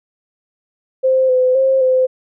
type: tone with pitch steps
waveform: sine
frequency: 522 / 509 / 531 / 515 Hz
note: C5 / C5 / C5 / C5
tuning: -4 / -48 / +25 / -28 cents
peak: -10 dBFS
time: 1.03-2.07 s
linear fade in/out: 20 ms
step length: 260 ms
effects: none